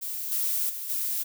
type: noise with level steps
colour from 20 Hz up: violet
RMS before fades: -33 / -27 / -35 / -29 dBFS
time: 0.01-1.24 s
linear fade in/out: 20 ms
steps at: 0.31 / 0.69 / 0.89 s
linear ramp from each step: 10 ms
effects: none